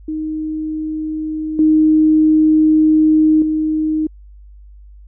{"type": "tone with level steps", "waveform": "sine", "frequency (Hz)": 311.1, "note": "D#4", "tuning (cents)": 0, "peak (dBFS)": [-19, -8, -14], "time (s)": [0.08, 4.07], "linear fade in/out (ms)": 5, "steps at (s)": [1.59, 3.42], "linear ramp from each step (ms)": 2, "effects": ["added 50 Hz sine -37 dBFS peak until 5.07 s"]}